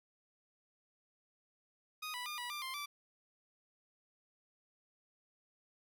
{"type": "tone with pitch steps", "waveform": "15% pulse", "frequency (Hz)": [1244, 985, 1209, 974, 1189, 1051, 1165], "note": ["D#6", "B5", "D6", "B5", "D6", "C6", "D6"], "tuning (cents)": [-1, -5, 50, -24, 21, 7, -14], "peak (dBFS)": -34, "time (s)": [2.02, 2.86], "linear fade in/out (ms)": 10, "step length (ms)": 120, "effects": []}